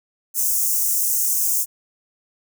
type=high-pass noise; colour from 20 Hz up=white; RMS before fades=-20 dBFS; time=0.34-1.66 s; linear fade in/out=50 ms; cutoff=6000 Hz; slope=48 dB/octave; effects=none